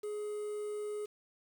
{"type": "tone with quantisation", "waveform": "triangle", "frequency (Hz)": 419.1, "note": "G#4", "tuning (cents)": 16, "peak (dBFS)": -34, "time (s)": [0.03, 1.06], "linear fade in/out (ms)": 10, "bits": 9, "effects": []}